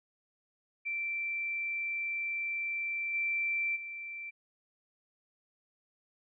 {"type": "tone with level steps", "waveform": "sine", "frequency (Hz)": 2344, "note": "D7", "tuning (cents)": -4, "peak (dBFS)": [-32, -29, -39], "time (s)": [0.85, 4.31], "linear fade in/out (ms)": 20, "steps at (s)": [3.13, 3.75], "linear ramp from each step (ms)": 20, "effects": []}